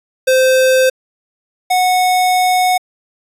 square tone pair in turn, 519 / 734 Hz, C5 / F#5, -14 / -14 cents, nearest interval tritone, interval 600 cents, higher second, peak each -9 / -11 dBFS, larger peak first, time 0.27-0.9 / 1.7-2.78 s, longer second, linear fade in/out 10 ms, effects resampled to 32000 Hz

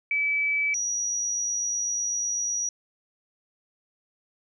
sine tone pair in turn, 2300 / 5796 Hz, D7 / F#8, -37 / -37 cents, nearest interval octave + major third, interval 1600 cents, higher second, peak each -22 / -25 dBFS, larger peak first, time 0.11-0.74 / 0.74-2.69 s, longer second, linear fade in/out 2 ms, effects none

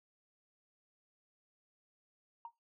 sine tone with exponential decay, 932 Hz, A#5, 1 cent flat, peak -39 dBFS, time 2.45-2.53 s, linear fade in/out 2 ms, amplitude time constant 16 ms, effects noise-tail reverb RT60 0.2 s tail -19 dB re dry + tanh soft clip ceiling -35 dBFS

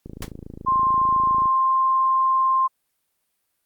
click train, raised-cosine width 3 ms, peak -23 dBFS, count 39, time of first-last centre 0.06-1.457 s, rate 27.2 Hz
pink noise with exponential decay, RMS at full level -28 dBFS, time 0.22-0.32 s, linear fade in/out 2 ms, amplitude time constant 21 ms
sine tone, 1053 Hz, C6, 11 cents sharp, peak -16 dBFS, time 0.66-2.68 s, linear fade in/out 20 ms
effects white hiss -73 dBFS RMS until 3.65 s + Opus 48 kbps

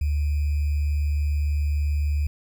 sine tone with sample-and-hold, 73.5 Hz, D2, 2 cents sharp, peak -20 dBFS, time 0.01-2.27 s, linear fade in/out 5 ms, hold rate 2450 Hz, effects none

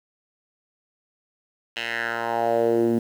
10% pulse tone with band-pass filter sweep, 116.54 Hz, A#2, in tune, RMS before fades -23 dBFS, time 1.76-2.99 s, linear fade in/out 5 ms, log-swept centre 2800 to 250 Hz, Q 3, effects 8-bit

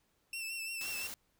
sawtooth tone with vibrato, 2679 Hz, E7, 27 cents sharp, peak -35 dBFS, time 0.33-1.07 s, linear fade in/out 2 ms, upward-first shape sine, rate 5.8 Hz, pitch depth 38 cents each way
white noise, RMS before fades -44 dBFS, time 0.81-1.14 s, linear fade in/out 0 ms
effects pink hiss -75 dBFS RMS until 1.39 s

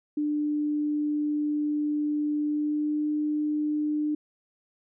sine tone with pitch glide, 297.6 to 300.5 Hz, D4 to D4, +23 to +40 cents, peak -24 dBFS, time 0.17-4.15 s, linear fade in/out 5 ms, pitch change +17 cents, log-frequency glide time 2.42-3 s, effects none

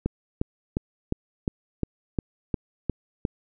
click train, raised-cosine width 3 ms, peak -11 dBFS, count 10, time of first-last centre 0.06-3.251 s, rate 2.82 Hz, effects none

